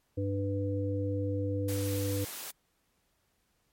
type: harmonic tone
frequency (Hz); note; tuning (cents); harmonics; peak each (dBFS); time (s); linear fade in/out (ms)
99; G2; +18; 1 / 3 / 5; -31 / -35 / -35; 0.17-2.25; 10
type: high-pass noise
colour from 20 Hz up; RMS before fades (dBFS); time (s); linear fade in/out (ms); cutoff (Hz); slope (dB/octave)
white; -41; 1.68-2.51; 5; 220; 12
effects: pink hiss -74 dBFS RMS until 3.72 s + MP3 64 kbps